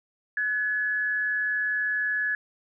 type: tone pair together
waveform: sine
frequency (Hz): 1495.8 / 1700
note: F#6 / G#6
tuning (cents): +18 / +40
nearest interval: major second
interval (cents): 222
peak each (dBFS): -35 / -24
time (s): 0.37-2.35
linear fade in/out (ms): 2
effects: none